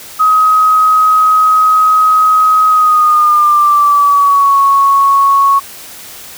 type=tone with pitch glide; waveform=sine; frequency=1264 to 1106.8 Hz; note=D#6 to C#6; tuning=+27 to -3 cents; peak=-5 dBFS; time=0.19-5.6 s; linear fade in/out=20 ms; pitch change=-230 cents; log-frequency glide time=2.68-4.58 s; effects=white hiss -31 dBFS RMS until 6.37 s